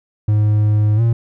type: tone with pitch glide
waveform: triangle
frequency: 105.7 to 115.93 Hz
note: G#2 to A#2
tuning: +31 to -9 cents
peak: -9 dBFS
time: 0.28-1.13 s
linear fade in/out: 5 ms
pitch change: +160 cents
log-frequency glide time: 0.96-1.01 s
effects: none

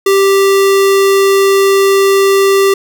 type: tone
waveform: square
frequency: 392 Hz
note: G4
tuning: in tune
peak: -7 dBFS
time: 0.06-2.74 s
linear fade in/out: 5 ms
effects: none

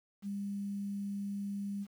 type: tone with quantisation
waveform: sine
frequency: 200.6 Hz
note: G3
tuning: 40 cents sharp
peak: -35 dBFS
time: 0.22-1.87 s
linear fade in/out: 50 ms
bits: 10
effects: none

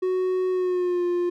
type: tone with pitch glide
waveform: triangle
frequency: 370 to 352.1 Hz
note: F#4 to F4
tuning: 0 to +14 cents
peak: -19 dBFS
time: 0.02-1.3 s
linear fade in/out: 10 ms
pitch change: -86 cents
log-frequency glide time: 0.5-1.04 s
effects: none

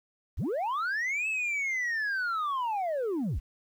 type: linear two-way sweep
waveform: sine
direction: up then down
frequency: 31.43 to 2637 to 31.43 Hz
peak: -25 dBFS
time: 0.37-3.4 s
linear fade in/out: 20 ms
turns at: 1.28 s
effects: tanh soft clip ceiling -27 dBFS + 10-bit

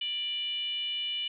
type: tone with frequency modulation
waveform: sine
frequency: 2950 Hz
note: F#7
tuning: 6 cents flat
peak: -30 dBFS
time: 0.01-1.28 s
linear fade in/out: 5 ms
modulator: 586 Hz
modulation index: 0.55
effects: none

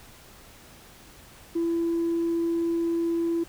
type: tone with tanh clipping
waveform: triangle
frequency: 335.5 Hz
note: E4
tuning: 31 cents sharp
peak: -23 dBFS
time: 1.55-3.44 s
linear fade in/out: 10 ms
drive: 5 dB
effects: pink hiss -50 dBFS RMS until 3.48 s

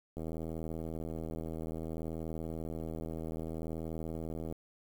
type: click train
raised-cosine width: 2 ms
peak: -27 dBFS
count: 352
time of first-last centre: 0.17-4.525 s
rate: 80.6 Hz
effects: 9-bit

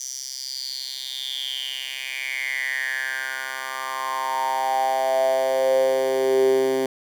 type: tone with high-pass filter sweep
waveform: 10% pulse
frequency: 132 Hz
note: C3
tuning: 16 cents sharp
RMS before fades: -24 dBFS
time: 0-6.86 s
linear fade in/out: 2 ms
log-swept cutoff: 6000 to 330 Hz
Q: 7.6
effects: none

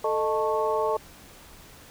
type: harmonic tone with a mistuned harmonic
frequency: 220 Hz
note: A3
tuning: in tune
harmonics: 2 / 3 / 4 / 5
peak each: -26 / -28 / -29 / -30 dBFS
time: 0.04-0.97 s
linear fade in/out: 5 ms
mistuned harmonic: 3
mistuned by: -110 cents
effects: pink hiss -49 dBFS RMS until 1.9 s

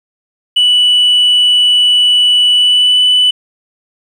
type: tone with pitch glide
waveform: sine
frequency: 2960 to 2987 Hz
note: F#7 to F#7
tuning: 0 to +16 cents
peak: -4 dBFS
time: 0.56-3.31 s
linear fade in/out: 10 ms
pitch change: +16 cents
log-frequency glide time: 2.53-3.01 s
effects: tanh soft clip ceiling -4 dBFS + 7-bit

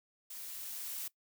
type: noise with level ramp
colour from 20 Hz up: blue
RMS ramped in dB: -46 to -40 dBFS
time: 0.3-1.08 s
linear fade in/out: 5 ms
effects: noise-tail reverb RT60 0.1 s tail -20 dB re dry

